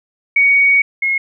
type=tone pair in turn; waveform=sine; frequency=2241 / 2162 Hz; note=C#7 / C#7; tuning=+18 / -44 cents; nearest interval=minor second; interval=62 cents; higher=first; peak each=-8 / -13 dBFS; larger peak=first; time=0.36-0.82 / 1.02-1.18 s; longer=first; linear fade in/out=5 ms; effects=none